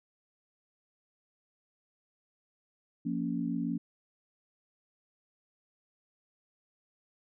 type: chord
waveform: sine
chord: Bb minor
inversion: second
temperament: just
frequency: 174.81 / 233.1 / 279.7 Hz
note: F3 / Bb3 / Db4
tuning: +2 / 0 / +16 cents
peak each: -35 / -34 / -34 dBFS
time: 3.05-3.78 s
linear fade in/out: 10 ms
effects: none